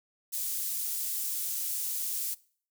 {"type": "high-pass noise", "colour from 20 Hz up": "pink", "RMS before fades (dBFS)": -33, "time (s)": [0.32, 2.35], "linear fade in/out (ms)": 20, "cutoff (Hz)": 10000, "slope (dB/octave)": 12, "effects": ["noise-tail reverb RT60 0.5 s tail -22 dB re dry"]}